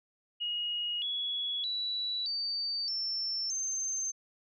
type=tone with pitch steps; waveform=sine; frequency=2883 / 3370 / 3938 / 4603 / 5380 / 6288 Hz; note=F#7 / G#7 / B7 / D8 / E8 / G8; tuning=-46 / +25 / -6 / -36 / +34 / +4 cents; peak=-31 dBFS; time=0.4-4.12 s; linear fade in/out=20 ms; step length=620 ms; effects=none